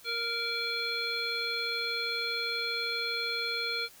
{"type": "harmonic tone with a mistuned harmonic", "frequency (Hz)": 466.2, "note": "A#4", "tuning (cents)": 0, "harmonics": [1, 3, 5, 7, 9], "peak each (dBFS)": [-40, -37, -35, -39, -34], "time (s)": [0.04, 3.89], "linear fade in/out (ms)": 50, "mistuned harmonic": 7, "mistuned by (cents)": 62, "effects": ["white hiss -55 dBFS RMS until 4 s"]}